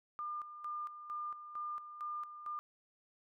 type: tone with tremolo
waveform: sine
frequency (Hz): 1203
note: D6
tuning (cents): +41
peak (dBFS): -38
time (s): 0.19-2.59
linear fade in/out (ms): 0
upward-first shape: square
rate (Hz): 2.2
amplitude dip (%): 65
effects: none